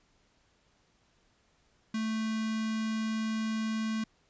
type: tone with notch filter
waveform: square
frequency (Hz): 220.4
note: A3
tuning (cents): +3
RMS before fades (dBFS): -32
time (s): 1.94-4.04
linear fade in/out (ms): 5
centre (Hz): 690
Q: 1.8
effects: pink hiss -69 dBFS RMS until 4.29 s + resampled to 16000 Hz